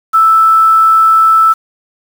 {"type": "tone with quantisation", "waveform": "sine", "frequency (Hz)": 1318.5, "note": "E6", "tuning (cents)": 0, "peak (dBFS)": -4, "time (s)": [0.13, 1.54], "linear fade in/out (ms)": 20, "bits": 5, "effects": []}